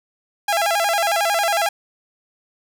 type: tone with vibrato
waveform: sawtooth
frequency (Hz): 740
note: F#5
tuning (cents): 0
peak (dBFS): -13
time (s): 0.48-1.69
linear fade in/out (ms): 5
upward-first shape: square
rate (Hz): 11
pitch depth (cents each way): 170
effects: none